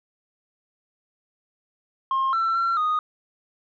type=tone with pitch steps; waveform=sine; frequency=1067 / 1342 / 1360 / 1240 Hz; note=C6 / E6 / F6 / D#6; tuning=+34 / +31 / -46 / -6 cents; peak=-18 dBFS; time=2.11-2.99 s; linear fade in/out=2 ms; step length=220 ms; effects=tanh soft clip ceiling -18 dBFS